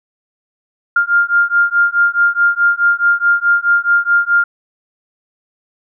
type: beating tone pair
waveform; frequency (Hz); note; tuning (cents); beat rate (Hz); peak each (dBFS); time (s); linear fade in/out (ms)
sine; 1400 / 1404.7; F6 / F6; +4 / +10; 4.7; -13; 0.96-4.44; 5
effects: none